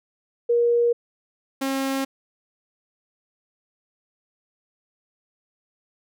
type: tone pair in turn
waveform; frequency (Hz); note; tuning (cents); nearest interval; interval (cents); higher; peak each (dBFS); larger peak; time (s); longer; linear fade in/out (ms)
sine / sawtooth; 474.1 / 269.7; A#4 / C#4; +29 / -47; minor seventh; 976; first; -16 / -19; first; 0.49-0.93 / 1.61-2.05; neither; 10
effects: none